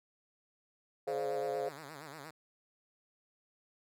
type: tone with vibrato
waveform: 5% pulse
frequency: 148.3 Hz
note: D3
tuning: 17 cents sharp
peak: -35 dBFS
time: 1.07-2.31 s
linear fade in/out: 10 ms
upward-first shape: sine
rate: 8.5 Hz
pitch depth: 150 cents each way
type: chord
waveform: sine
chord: D half-diminished seventh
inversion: second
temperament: equal with one note detuned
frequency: 421.3 / 523.3 / 587.3 / 698.5 Hz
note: Ab4 / C5 / D5 / F5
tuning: +25 / 0 / 0 / 0 cents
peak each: -37 / -37 / -42 / -39 dBFS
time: 1.07-1.69 s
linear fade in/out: 5 ms
effects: none